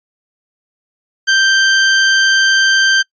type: tone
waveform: sawtooth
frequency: 1568 Hz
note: G6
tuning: in tune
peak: -5 dBFS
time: 1.27-3.03 s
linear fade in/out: 20 ms
effects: noise-tail reverb RT60 0.1 s tail -24 dB re dry + resampled to 16000 Hz